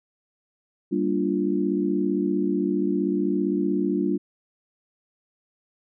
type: chord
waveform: sine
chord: G minor seventh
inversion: none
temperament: equal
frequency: 196 / 233.1 / 293.7 / 349.2 Hz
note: G3 / Bb3 / D4 / F4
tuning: 0 / 0 / 0 / 0 cents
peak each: -26 / -30 / -25 / -26 dBFS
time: 0.91-4.18 s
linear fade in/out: 20 ms
effects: none